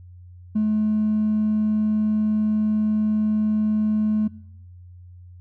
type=tone with hard clipping; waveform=sine; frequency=214.3 Hz; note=A3; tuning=45 cents flat; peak=-18 dBFS; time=0.55-4.28 s; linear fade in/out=10 ms; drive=1 dB; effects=noise-tail reverb RT60 0.9 s tail -23 dB re dry + added 89 Hz sine -41 dBFS peak until 5.4 s